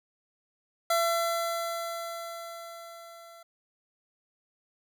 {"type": "tone with level ramp", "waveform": "25% pulse", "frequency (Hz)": 675, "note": "E5", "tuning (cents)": 41, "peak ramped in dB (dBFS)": [-19, -45], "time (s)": [0.9, 3.43], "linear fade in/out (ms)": 5, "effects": []}